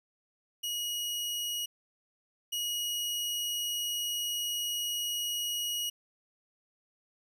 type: tone pair in turn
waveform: sawtooth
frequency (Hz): 2900 / 2900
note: F#7 / F#7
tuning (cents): -35 / -35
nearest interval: unison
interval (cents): 0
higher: neither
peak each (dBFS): -29 / -28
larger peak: second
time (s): 0.63-1.66 / 2.52-5.9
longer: second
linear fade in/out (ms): 10
effects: none